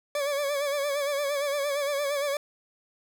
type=tone with vibrato; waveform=40% pulse; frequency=570 Hz; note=C#5; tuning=48 cents sharp; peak=-25 dBFS; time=0.15-2.37 s; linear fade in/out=2 ms; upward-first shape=sine; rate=8.7 Hz; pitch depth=62 cents each way; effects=none